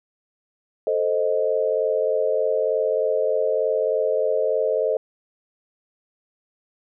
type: chord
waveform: sine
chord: A diminished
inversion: none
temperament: equal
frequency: 440 / 523.3 / 622.3 Hz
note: A4 / C5 / Eb5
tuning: 0 / 0 / 0 cents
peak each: -23 dBFS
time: 0.87-4.97 s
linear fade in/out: 2 ms
effects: none